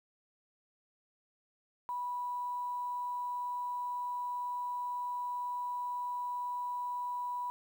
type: tone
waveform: sine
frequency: 981 Hz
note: B5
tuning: 12 cents flat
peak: -34 dBFS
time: 1.89-7.5 s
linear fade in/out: 0 ms
effects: 10-bit